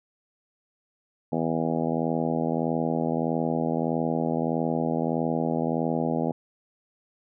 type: harmonic tone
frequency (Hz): 81.6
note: E2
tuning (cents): -17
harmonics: 2 / 3 / 4 / 5 / 6 / 7 / 8 / 9 / 10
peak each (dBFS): -30 / -28 / -32 / -35 / -32 / -35 / -34 / -36 / -36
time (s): 1.32-6.32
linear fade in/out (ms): 5
effects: none